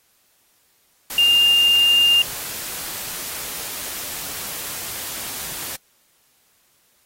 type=tone in noise; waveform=sine; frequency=2806 Hz; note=F7; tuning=8 cents sharp; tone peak=-12 dBFS; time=1.18-2.22 s; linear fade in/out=2 ms; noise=white; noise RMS=-30 dBFS; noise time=1.1-5.76 s; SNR=+15 dB; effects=white hiss -61 dBFS RMS until 7.05 s + AAC 48 kbps